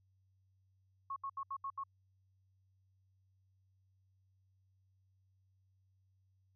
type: tone bursts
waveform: sine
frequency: 1095 Hz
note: C#6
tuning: 22 cents flat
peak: -38 dBFS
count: 6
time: 1.1-1.837 s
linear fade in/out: 5 ms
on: 62 ms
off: 73 ms
effects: added 95 Hz sine -70 dBFS peak until 6.55 s